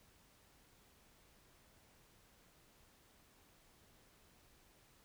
silence, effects pink hiss -68 dBFS RMS until 5.04 s

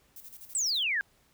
violet noise with tremolo, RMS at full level -46 dBFS, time 0.16-0.83 s, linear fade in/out 2 ms, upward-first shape square, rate 12 Hz, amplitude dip 65%
sine exponential sweep, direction down, 8290 to 1567 Hz, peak -26 dBFS, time 0.55-1.01 s, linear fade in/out 0 ms
effects pink hiss -66 dBFS RMS until 1.33 s

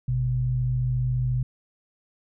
sine tone pair together, 51.61 / 125.9 Hz, G#1 / B2, -10 / +34 cents, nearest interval octave + minor third, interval 1544 cents, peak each -30 / -22 dBFS, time 0.08-1.43 s, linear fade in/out 5 ms, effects none

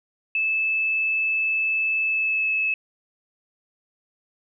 sine tone with pitch glide, 2619 to 2598 Hz, E7 to E7, -12 to -26 cents, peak -20 dBFS, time 0.35-2.74 s, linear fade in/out 2 ms, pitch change -14 cents, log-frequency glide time 2.03-2.51 s, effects none

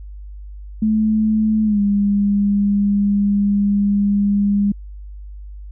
sine tone with pitch glide, 216.8 to 202.3 Hz, A3 to G#3, -25 to -45 cents, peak -13 dBFS, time 0.82-4.72 s, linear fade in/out 5 ms, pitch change -120 cents, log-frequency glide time 1.64-1.8 s, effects added 50 Hz sine -31 dBFS peak until 5.71 s

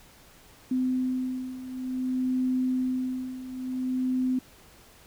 sine beating tone pair, 255.6 / 256.15 Hz, C4 / C4, -40 / -37 cents, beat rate 0.55 Hz, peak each -31 / -27 dBFS, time 0.71-4.39 s, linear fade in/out 5 ms, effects pink hiss -54 dBFS RMS until 5.06 s

